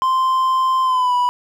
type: tone with pitch glide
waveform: triangle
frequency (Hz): 1042 to 983.5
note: C6 to B5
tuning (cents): -7 to -7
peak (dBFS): -12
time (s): 0.02-1.29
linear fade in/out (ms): 0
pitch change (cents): -100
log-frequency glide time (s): 0.83-1.14
effects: none